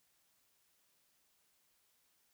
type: silence
effects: white hiss -75 dBFS RMS until 2.33 s